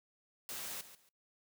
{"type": "noise with echo", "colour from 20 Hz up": "white", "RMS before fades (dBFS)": -43, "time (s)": [0.49, 0.81], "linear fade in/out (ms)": 0, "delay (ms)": 140, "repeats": 2, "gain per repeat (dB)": -13, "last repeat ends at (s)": 1.09, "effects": ["noise-tail reverb RT60 0.2 s tail -25 dB re dry", "high-pass 100 Hz 12 dB/octave"]}